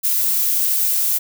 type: noise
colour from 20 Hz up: violet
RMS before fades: -18 dBFS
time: 0.03-1.19 s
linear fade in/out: 20 ms
effects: none